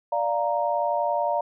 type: chord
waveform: sine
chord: Bb major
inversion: first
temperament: equal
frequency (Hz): 587.3 / 698.5 / 932.3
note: D5 / F5 / Bb5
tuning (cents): 0 / 0 / 0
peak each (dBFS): -26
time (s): 0.12-1.41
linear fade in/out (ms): 5
effects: none